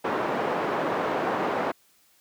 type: band-pass noise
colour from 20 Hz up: pink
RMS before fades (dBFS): -27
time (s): 0.04-1.72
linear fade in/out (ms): 10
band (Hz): 350 to 1200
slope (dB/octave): 12
effects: white hiss -62 dBFS RMS until 2.2 s + high-pass 80 Hz 12 dB/octave